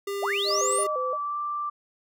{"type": "tone", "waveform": "square", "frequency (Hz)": 399.8, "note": "G4", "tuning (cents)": 34, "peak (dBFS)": -29, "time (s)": [0.07, 0.87], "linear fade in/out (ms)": 5}
{"type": "linear sweep", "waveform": "sine", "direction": "up", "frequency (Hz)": [490, 9790], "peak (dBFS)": -25, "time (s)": [0.22, 0.84], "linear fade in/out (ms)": 10}
{"type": "tone with vibrato", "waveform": "sine", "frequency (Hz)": 560, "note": "C#5", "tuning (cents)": 18, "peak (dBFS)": -28, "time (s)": [0.44, 1.18], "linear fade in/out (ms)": 50, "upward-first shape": "square", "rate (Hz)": 2.9, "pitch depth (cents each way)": 160}
{"type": "tone with pitch glide", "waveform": "sine", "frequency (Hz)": [1159, 1176.5], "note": ["D6", "D6"], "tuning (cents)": [-23, 3], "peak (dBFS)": -27, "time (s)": [0.5, 1.7], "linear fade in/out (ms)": 10, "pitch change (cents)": 26, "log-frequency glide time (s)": [1.2, 1.38]}
{"effects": []}